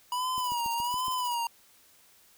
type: tone with vibrato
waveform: square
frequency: 975 Hz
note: B5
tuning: 23 cents flat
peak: -29 dBFS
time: 0.12-1.47 s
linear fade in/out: 2 ms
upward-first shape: sine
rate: 1.3 Hz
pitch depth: 82 cents each way
type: noise bursts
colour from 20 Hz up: violet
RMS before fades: -42 dBFS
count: 15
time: 0.37-1.349 s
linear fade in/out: 5 ms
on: 41 ms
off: 26 ms
type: click train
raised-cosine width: 3 ms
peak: -33 dBFS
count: 6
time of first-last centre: 0.38-1.082 s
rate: 7.12 Hz
effects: white hiss -60 dBFS RMS until 2.37 s